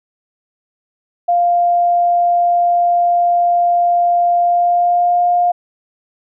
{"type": "tone with pitch glide", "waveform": "sine", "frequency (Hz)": [698.5, 706.2], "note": ["F5", "F5"], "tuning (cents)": [0, 19], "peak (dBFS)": -10, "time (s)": [1.28, 5.52], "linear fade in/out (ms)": 10, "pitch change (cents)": 19, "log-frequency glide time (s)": [4.42, 5.23], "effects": []}